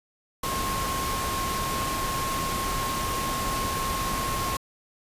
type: tone in noise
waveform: sine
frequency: 1075 Hz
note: C6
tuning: 47 cents sharp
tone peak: -29 dBFS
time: 0.43-4.57 s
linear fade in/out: 5 ms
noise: pink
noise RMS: -30 dBFS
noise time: 0.43-4.57 s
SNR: -2 dB
effects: resampled to 32000 Hz